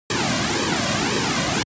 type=noise with flanger; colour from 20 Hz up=pink; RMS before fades=-21 dBFS; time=0.1-1.63 s; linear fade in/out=2 ms; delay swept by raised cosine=1.4 to 2.32 ms; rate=1.9 Hz; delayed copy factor=-0.8; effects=high-pass 100 Hz 12 dB/octave + resampled to 16000 Hz